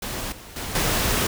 pink noise with level steps, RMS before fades -30 / -42 / -31 / -22 dBFS, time 0.02-1.27 s, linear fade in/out 5 ms, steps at 0.32 / 0.56 / 0.75 s, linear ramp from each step 2 ms, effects none

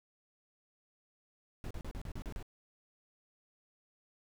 brown noise bursts, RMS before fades -41 dBFS, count 8, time 1.64-2.427 s, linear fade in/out 0 ms, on 66 ms, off 37 ms, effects none

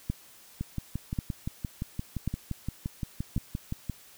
two click trains, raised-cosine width 5 ms, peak -16 / -19 dBFS, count 4 / 20, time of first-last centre 0.1-3.364 / 0.61-3.897 s, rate 0.919 / 5.78 Hz, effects white hiss -54 dBFS RMS until 4.17 s

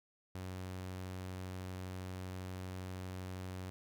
sawtooth tone, 92.6 Hz, F#2, 2 cents sharp, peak -38 dBFS, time 0.35-3.7 s, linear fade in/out 0 ms, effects none

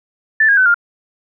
sine tone with pitch steps, 1760 / 1632.7 / 1514.6 / 1405 Hz, A6 / G#6 / F#6 / F6, 0 / -30 / +40 / +10 cents, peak -8 dBFS, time 0.4-0.744 s, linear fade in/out 5 ms, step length 86 ms, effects none

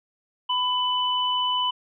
sine tone pair together, 999.5 / 2995 Hz, B5 / F#7, +20 / +20 cents, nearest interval octave + perfect fifth, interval 1900 cents, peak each -24 dBFS, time 0.49-1.71 s, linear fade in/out 10 ms, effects none

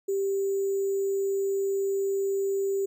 sine tone with sample-and-hold, 392 Hz, G4, in tune, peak -24 dBFS, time 0.08-2.86 s, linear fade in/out 10 ms, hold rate 7350 Hz, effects none

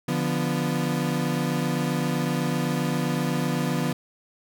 35% pulse chord, B diminished, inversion first, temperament equal, 146.83 / 174.61 / 246.9 Hz, D3 / F3 / B3, 0 / 0 / 0 cents, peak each -26 dBFS, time 0.08-3.93 s, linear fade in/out 5 ms, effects none

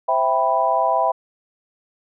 sine chord, C major seventh, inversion none, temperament equal, 523.3 / 659.3 / 784 / 987.8 Hz, C5 / E5 / G5 / B5, 0 / 0 / 0 / 0 cents, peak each -26 / -20 / -21 / -20 dBFS, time 0.08-1.12 s, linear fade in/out 10 ms, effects none

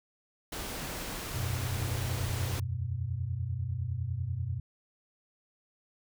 pink noise, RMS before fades -38 dBFS, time 0.52-2.6 s, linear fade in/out 5 ms
sine chord, E suspended second, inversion none, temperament equal, 82.41 / 92.5 / 123.47 Hz, E2 / F#2 / B2, 0 / 0 / 0 cents, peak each -40 / -34 / -34 dBFS, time 1.34-4.6 s, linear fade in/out 5 ms
effects none

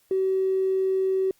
triangle tone with tanh clipping, 380.3 Hz, F#4, 48 cents sharp, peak -20 dBFS, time 0.11-1.31 s, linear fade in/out 2 ms, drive 2 dB, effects white hiss -64 dBFS RMS until 1.39 s + Opus 48 kbps

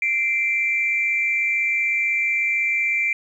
sine tone pair together, 2085 / 2349 Hz, C7 / D7, -7 / 0 cents, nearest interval major second, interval 207 cents, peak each -23 / -19 dBFS, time 0.02-3.13 s, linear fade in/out 2 ms, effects tanh soft clip ceiling -11 dBFS + 9-bit

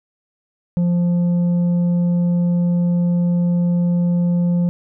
sine tone with tanh clipping, 174.61 Hz, F3, in tune, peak -15 dBFS, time 0.77-4.69 s, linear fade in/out 0 ms, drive 5 dB, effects none

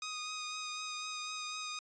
10% pulse tone with vibrato, 1244 Hz, D#6, 1 cent flat, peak -30 dBFS, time 0.02-1.79 s, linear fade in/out 2 ms, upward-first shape triangle, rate 4 Hz, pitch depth 21 cents each way, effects resampled to 16000 Hz

